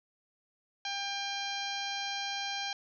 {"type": "harmonic tone with a mistuned harmonic", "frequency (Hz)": 797, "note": "G5", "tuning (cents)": 28, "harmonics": [1, 2, 3, 4, 5, 6, 7, 8], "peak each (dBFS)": [-39, -42, -42, -40, -41, -46, -44, -50], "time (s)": [0.85, 2.73], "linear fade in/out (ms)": 2, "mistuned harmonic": 5, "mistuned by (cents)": 45, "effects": []}